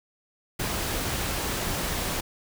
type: noise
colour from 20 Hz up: pink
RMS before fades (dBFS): -29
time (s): 0.59-2.21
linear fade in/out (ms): 10
effects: none